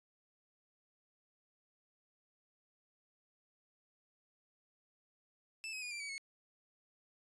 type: tone with pitch steps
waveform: sawtooth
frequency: 2637 / 2541 / 2449 / 2360 / 2275 / 2192 Hz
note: E7 / D#7 / D#7 / D7 / C#7 / C#7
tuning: 0 / +36 / -28 / +8 / +44 / -20 cents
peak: -38 dBFS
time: 5.64-6.18 s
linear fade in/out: 0 ms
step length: 90 ms
effects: resampled to 22050 Hz